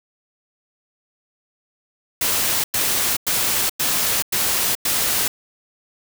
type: noise bursts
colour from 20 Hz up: white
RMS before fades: -20 dBFS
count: 6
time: 2.21-5.28 s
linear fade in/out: 5 ms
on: 430 ms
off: 98 ms
effects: none